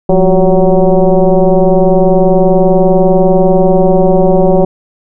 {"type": "tone with frequency modulation", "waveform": "sine", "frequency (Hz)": 195.1, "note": "G3", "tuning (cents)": -8, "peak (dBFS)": -4, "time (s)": [0.09, 4.65], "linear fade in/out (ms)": 5, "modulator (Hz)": 185, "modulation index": 2.7, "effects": []}